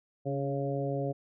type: harmonic tone with a mistuned harmonic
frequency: 138.59 Hz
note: C#3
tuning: in tune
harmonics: 1 / 2 / 3 / 4 / 5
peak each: -33 / -37 / -36 / -35 / -40 dBFS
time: 0.25-1.13 s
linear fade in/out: 20 ms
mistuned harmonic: 2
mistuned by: +37 cents
effects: none